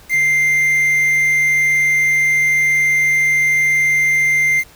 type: tone with quantisation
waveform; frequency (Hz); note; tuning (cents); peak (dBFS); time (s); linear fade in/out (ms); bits
triangle; 2093; C7; 0; -10; 0.09-4.64; 50; 5
effects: pink hiss -45 dBFS RMS until 4.75 s